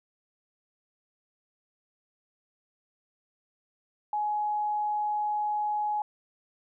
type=tone; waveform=sine; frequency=840 Hz; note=G#5; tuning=19 cents sharp; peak=-26 dBFS; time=4.13-6.02 s; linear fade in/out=2 ms; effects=none

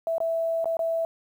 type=tone with dropouts; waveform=sine; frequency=659 Hz; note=E5; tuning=1 cent flat; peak=-23 dBFS; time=0.07-1.05 s; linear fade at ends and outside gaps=1 ms; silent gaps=0.182-0.203 / 0.644-0.656 / 0.769-0.792 s; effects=9-bit

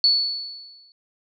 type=tone with exponential decay; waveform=sine; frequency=4435 Hz; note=C#8; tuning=in tune; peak=-12 dBFS; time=0.04-0.92 s; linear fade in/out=1 ms; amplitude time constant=190 ms; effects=none

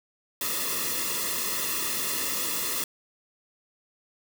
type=noise with comb filter; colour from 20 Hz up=white; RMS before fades=-29 dBFS; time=0.41-2.84 s; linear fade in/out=2 ms; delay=1.3 ms; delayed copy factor=-0.95; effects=none

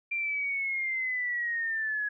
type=linear sweep; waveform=sine; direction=down; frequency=2378 to 1671 Hz; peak=-28 dBFS; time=0.11-2.09 s; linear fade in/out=10 ms; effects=none

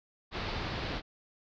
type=low-pass noise; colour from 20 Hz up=pink; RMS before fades=-36 dBFS; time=0.31-1.02 s; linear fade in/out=50 ms; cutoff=4800 Hz; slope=48 dB/octave; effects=none

